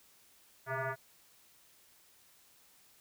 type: tone with frequency modulation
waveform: sine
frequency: 390.5 Hz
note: G4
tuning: 7 cents flat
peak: -33 dBFS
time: 0.66-0.96 s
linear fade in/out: 50 ms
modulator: 265 Hz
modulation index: 5.4
effects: white hiss -64 dBFS RMS until 3 s